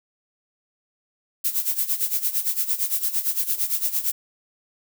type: noise with tremolo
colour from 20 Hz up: violet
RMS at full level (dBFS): -21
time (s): 1.44-4.12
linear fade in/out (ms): 10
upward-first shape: sine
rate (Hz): 8.8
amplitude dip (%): 80
effects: none